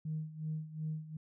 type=tone with tremolo; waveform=sine; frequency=156 Hz; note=D#3; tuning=5 cents sharp; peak=-33 dBFS; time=0.05-1.17 s; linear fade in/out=5 ms; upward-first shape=sine; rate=2.7 Hz; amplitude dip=80%; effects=tanh soft clip ceiling -29 dBFS